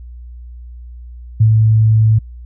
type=tone with ADSR envelope; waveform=sine; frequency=110 Hz; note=A2; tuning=in tune; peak=-5 dBFS; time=1.4-2.19 s; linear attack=9 ms; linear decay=86 ms; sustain=-2 dB; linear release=10 ms; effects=added 60 Hz sine -30 dBFS peak until 2.45 s